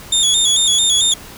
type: tone with vibrato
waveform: 25% pulse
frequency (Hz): 3500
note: A7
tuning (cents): -10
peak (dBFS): -7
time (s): 0.12-1.14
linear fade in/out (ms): 5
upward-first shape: square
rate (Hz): 4.5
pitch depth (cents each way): 64
effects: pink hiss -36 dBFS RMS until 1.37 s